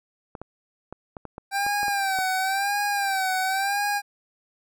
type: clicks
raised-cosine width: 1 ms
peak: -22 dBFS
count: 10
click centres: 0.352 / 0.416 / 0.926 / 1.168 / 1.253 / 1.381 / 1.665 / 1.831 / 1.882 / 2.188 s
type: tone with vibrato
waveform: 25% pulse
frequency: 784 Hz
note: G5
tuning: in tune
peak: -19 dBFS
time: 1.51-4.02 s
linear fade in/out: 50 ms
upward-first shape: sine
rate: 0.95 Hz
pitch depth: 78 cents each way
effects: none